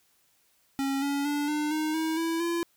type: tone with pitch steps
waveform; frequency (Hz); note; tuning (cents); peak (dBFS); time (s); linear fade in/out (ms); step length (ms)
square; 273.2 / 281.9 / 290.8 / 300 / 309.5 / 319.3 / 329.4 / 339.9; C#4 / C#4 / D4 / D4 / D#4 / D#4 / E4 / F4; -25 / +29 / -17 / +37 / -9 / +45 / -1 / -47; -27; 0.79-2.63; 0; 230
effects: white hiss -67 dBFS RMS until 2.76 s